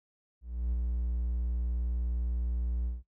triangle tone with ADSR envelope, 59.8 Hz, A#1, 45 cents sharp, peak -25 dBFS, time 0.41-3.03 s, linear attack 320 ms, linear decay 5 ms, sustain -2 dB, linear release 170 ms, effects noise-tail reverb RT60 0.1 s tail -17 dB re dry

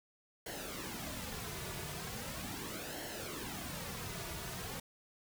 pink noise with flanger, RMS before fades -43 dBFS, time 0.46-4.8 s, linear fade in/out 5 ms, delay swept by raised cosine 0.82 to 3.82 ms, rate 0.39 Hz, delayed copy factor -0.65, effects none

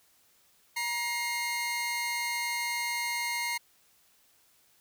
sawtooth tone pair together, 947 / 2128 Hz, A#5 / C7, +27 / +29 cents, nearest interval octave + major second, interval 1402 cents, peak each -31 / -28 dBFS, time 0.76-3.58 s, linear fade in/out 10 ms, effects white hiss -65 dBFS RMS until 4.8 s

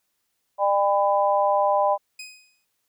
harmonic tone, 200 Hz, G3, 35 cents sharp, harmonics 3 / 4 / 5, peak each -21 / -22 / -23 dBFS, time 0.58-1.98 s, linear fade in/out 50 ms
20% pulse tone with exponential decay, 2505 Hz, D#7, 11 cents sharp, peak -29 dBFS, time 2.19-2.65 s, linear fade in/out 5 ms, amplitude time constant 100 ms
effects white hiss -74 dBFS RMS until 2.88 s

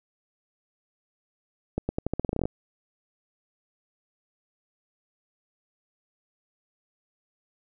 accelerating click train, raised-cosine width 2 ms, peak -13 dBFS, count 14, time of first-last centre 1.78-2.455 s, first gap 110 ms, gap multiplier 0.86, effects none

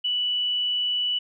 sine tone, 2960 Hz, F#7, in tune, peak -22 dBFS, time 0.04-1.19 s, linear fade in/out 10 ms, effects none

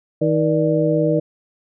harmonic tone with a mistuned harmonic, 158.3 Hz, D#3, 30 cents sharp, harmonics 1 / 2 / 3 / 4, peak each -20 / -20 / -20 / -20 dBFS, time 0.21-1.2 s, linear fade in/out 10 ms, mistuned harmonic 4, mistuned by -120 cents, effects none

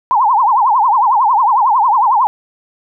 sine tone with vibrato, 932.3 Hz, A#5, in tune, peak -8 dBFS, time 0.11-2.27 s, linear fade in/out 0 ms, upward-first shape triangle, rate 11 Hz, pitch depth 280 cents each way, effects none

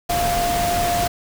sine tone in noise, 698.5 Hz, F5, in tune, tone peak -19 dBFS, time 0.09-1.08 s, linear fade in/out 10 ms, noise pink, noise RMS -24 dBFS, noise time 0.09-1.08 s, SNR +2 dB, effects none

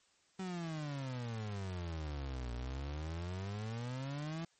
35% pulse exponential two-way sweep, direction down then up, 191.3 to 59 to 168.5 Hz, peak -37 dBFS, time 0.39-4.45 s, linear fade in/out 5 ms, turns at 2.52 s, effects white hiss -71 dBFS RMS until 4.59 s + MP3 32 kbps

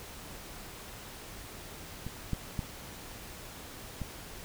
clicks, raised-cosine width 5 ms, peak -25 / -18 / -20 / -23 dBFS, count 4, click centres 2.066 / 2.333 / 2.592 / 4.017 s, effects pink hiss -46 dBFS RMS until 4.44 s

